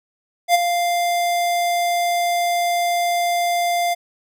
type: tone with ADSR envelope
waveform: square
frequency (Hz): 697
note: F5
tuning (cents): -4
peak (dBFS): -10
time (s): 0.48-3.95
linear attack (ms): 65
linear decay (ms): 21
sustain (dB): -8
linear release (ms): 22
effects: none